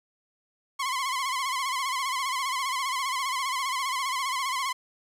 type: tone with vibrato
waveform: sawtooth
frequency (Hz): 1056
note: C6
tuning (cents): +16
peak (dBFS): -23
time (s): 0.79-4.73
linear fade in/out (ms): 10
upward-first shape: sine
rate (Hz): 15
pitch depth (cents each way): 95
effects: low-pass 11000 Hz 12 dB/octave + 10-bit